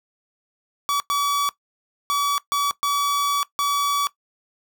45% pulse tone bursts at uneven times, 1142 Hz, D6, 49 cents flat, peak -19 dBFS, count 6, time 0.89-1 / 1.1-1.49 / 2.1-2.38 / 2.52-2.71 / 2.83-3.43 / 3.59-4.07 s, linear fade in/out 0 ms, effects noise-tail reverb RT60 0.1 s tail -18 dB re dry

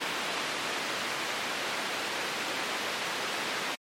white band-pass noise, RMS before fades -33 dBFS, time 0-3.76 s, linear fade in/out 20 ms, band 220 to 2900 Hz, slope 12 dB/octave, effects MP3 64 kbps

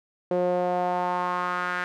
sawtooth tone with band-pass filter sweep, 179 Hz, F3, 43 cents sharp, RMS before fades -26 dBFS, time 0.31-1.84 s, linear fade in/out 0 ms, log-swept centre 480 to 1600 Hz, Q 3.3, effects none

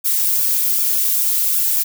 violet noise with flanger, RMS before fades -17 dBFS, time 0.04-1.84 s, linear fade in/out 20 ms, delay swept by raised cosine 0.97 to 3.77 ms, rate 2.6 Hz, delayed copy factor -0.85, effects none

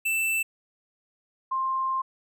square / sine tone pair in turn, 2658 / 1054.8 Hz, E7 / C6, +14 / +14 cents, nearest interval octave + major third, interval 1600 cents, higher first, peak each -24 dBFS, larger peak neither, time 0.05-0.43 / 1.51-2.02 s, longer second, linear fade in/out 10 ms, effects none

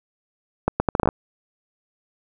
accelerating click train, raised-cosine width 1 ms, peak -4 dBFS, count 9, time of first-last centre 0.68-1.089 s, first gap 120 ms, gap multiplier 0.73, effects none

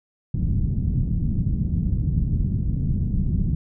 white low-pass noise, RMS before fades -22 dBFS, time 0.34-3.55 s, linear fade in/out 5 ms, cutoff 170 Hz, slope 24 dB/octave, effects none

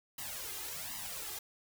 white noise with flanger, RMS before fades -42 dBFS, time 0.18-1.39 s, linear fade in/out 5 ms, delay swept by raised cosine 1 to 2.5 ms, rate 1.3 Hz, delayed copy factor +0.95, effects none

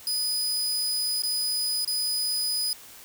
sawtooth tone with dropouts, 4978 Hz, D#8, in tune, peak -22 dBFS, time 0.07-2.73 s, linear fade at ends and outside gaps 1 ms, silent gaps 1.221-1.235 / 1.848-1.876 s, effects white hiss -47 dBFS RMS until 3.04 s

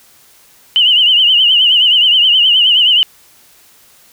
sine tone with vibrato, 2960 Hz, F#7, in tune, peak -6 dBFS, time 0.76-3.03 s, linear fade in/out 0 ms, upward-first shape triangle, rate 9.5 Hz, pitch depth 110 cents each way, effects white hiss -46 dBFS RMS until 4.12 s

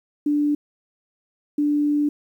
sine tone pair in turn, 293.7 / 293.7 Hz, D4 / D4, 0 / 0 cents, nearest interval unison, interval 0 cents, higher neither, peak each -17 dBFS, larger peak neither, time 0.26-0.55 / 1.58-2.09 s, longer second, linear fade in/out 5 ms, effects 9-bit

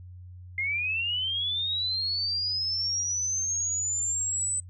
sine linear sweep, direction up, 2093 to 8080 Hz, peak -26 dBFS, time 0.58-4.6 s, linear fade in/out 2 ms, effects noise-tail reverb RT60 0.1 s tail -23 dB re dry + added 90 Hz sine -42 dBFS peak until 4.69 s

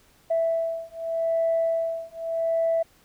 sine beating tone pair, 659.3 / 660.13 Hz, E5 / E5, 0 / +2 cents, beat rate 0.83 Hz, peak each -25 dBFS, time 0.3-2.83 s, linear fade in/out 10 ms, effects tanh soft clip ceiling -15 dBFS + pink hiss -59 dBFS RMS until 3.04 s

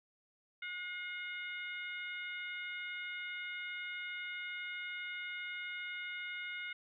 harmonic tone with a mistuned harmonic, 725 Hz, F#5, 35 cents flat, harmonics 2 / 3 / 4 / 5, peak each -45 / -42 / -50 / -52 dBFS, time 0.62-6.73 s, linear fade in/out 5 ms, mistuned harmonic 3, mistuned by -30 cents, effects none

